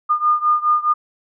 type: beating tone pair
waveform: sine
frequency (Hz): 1214 / 1218.8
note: D#6 / D#6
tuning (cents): -43 / -36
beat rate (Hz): 4.8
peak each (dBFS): -16 / -18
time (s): 0.09-0.94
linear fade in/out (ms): 20
effects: none